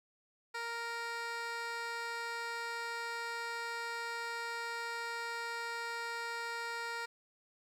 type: tone with band-pass filter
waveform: 15% pulse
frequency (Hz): 466.2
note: A#4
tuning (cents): 0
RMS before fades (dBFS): -40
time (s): 0.54-7.06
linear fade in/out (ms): 10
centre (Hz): 2300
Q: 0.51
effects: 11-bit